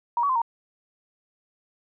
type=tone with pitch steps; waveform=sine; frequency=949 / 1131 / 1035 / 928 Hz; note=A#5 / C#6 / C6 / A#5; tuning=+31 / +34 / -19 / -8 cents; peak=-20 dBFS; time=0.17-0.418 s; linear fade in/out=2 ms; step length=62 ms; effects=none

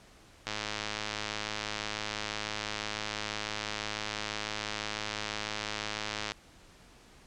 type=click train; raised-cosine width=0.2 ms; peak=-16 dBFS; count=621; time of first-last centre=0.47-6.319 s; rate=106 Hz; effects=pink hiss -57 dBFS RMS until 7.26 s + low-pass 8000 Hz 12 dB/octave

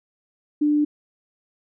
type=tone; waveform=sine; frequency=296.8 Hz; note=D4; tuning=18 cents sharp; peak=-16 dBFS; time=0.61-0.85 s; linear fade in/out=10 ms; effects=none

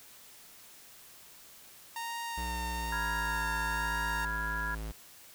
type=tone with vibrato; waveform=sawtooth; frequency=922 Hz; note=A#5; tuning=19 cents flat; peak=-32 dBFS; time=1.96-4.25 s; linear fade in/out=2 ms; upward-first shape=sine; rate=1.1 Hz; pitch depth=20 cents each way
type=tone with pitch glide; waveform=square; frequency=60.4 to 54.12 Hz; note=B1 to A1; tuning=-38 to -28 cents; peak=-37 dBFS; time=2.37-4.92 s; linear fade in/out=10 ms; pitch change=-190 cents; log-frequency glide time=2.74-3 s
type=chord; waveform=sine; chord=F diminished; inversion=second; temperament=equal; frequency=987.8 / 1396.9 / 1661.2 Hz; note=Cb6 / F6 / Ab6; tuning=0 / 0 / 0 cents; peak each=-39 / -39 / -35 dBFS; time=2.92-4.75 s; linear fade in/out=5 ms
effects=white hiss -54 dBFS RMS until 5.34 s

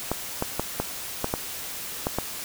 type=clicks; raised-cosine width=1 ms; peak=-10 dBFS; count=8; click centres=0.116 / 0.424 / 0.596 / 0.8 / 1.244 / 1.339 / 2.069 / 2.186 s; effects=white hiss -35 dBFS RMS until 2.44 s

